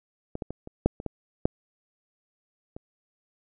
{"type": "clicks", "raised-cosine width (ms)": 2, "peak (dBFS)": [-19, -18, -21, -26, -6, -23, -17, -7, -25], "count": 9, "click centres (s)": [0.354, 0.422, 0.506, 0.674, 0.86, 1.001, 1.063, 1.455, 2.765], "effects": []}